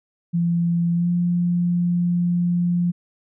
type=tone with pitch glide; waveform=sine; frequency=170.7 to 174.79 Hz; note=F3 to F3; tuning=-39 to +2 cents; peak=-17 dBFS; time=0.33-2.92 s; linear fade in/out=20 ms; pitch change=+41 cents; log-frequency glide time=0.94-1.09 s; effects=none